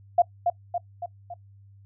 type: tone with echo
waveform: sine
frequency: 698.5 Hz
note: F5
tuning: in tune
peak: -14 dBFS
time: 0.18-0.22 s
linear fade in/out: 5 ms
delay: 280 ms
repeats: 4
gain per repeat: -5 dB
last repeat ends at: 1.34 s
effects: noise-tail reverb RT60 0.1 s tail -21 dB re dry + added 99 Hz sine -49 dBFS peak until 1.85 s